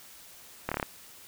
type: slowing click train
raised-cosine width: 0.5 ms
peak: -14 dBFS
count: 6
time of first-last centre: 0.69-0.828 s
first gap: 26 ms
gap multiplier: 1.03
effects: white hiss -51 dBFS RMS until 1.27 s